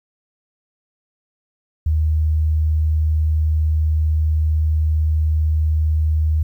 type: tone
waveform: sine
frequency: 77.78 Hz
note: D#2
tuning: in tune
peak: -14 dBFS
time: 1.86-6.43 s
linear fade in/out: 5 ms
effects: 9-bit